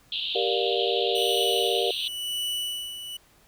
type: band-pass noise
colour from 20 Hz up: pink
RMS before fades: -30 dBFS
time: 0.12-2.08 s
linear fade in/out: 2 ms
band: 2800 to 4000 Hz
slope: 96 dB/octave
type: chord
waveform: sine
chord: G minor seventh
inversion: none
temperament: just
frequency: 392 / 470.4 / 588 / 705.6 Hz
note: G4 / Bb4 / D5 / F5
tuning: 0 / +16 / +2 / +18 cents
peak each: -28 / -27 / -32 / -31 dBFS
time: 0.35-1.91 s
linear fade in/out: 5 ms
type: tone with tremolo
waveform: 45% pulse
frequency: 2960 Hz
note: F#7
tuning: in tune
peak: -26 dBFS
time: 1.15-3.17 s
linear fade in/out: 5 ms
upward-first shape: sine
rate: 0.94 Hz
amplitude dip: 65%
effects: pink hiss -59 dBFS RMS until 3.47 s